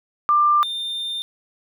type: tone pair in turn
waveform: sine / triangle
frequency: 1189 / 3610 Hz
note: D6 / A7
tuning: +21 / +44 cents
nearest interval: octave + perfect fifth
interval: 1923 cents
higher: second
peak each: -13 / -23 dBFS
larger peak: first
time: 0.29-0.63 / 0.63-1.22 s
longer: second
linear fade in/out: 0 ms
effects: none